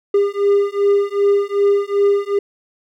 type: beating tone pair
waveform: triangle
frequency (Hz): 401.7 / 404.3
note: G4 / G#4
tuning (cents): +42 / -46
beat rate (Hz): 2.6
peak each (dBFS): -14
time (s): 0.14-2.39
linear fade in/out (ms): 5
effects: none